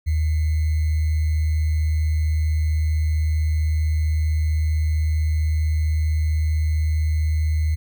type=tone with sample-and-hold; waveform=sine; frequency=77.78 Hz; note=D#2; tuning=in tune; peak=-17 dBFS; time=0.06-7.76 s; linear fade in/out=20 ms; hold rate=2100 Hz; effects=none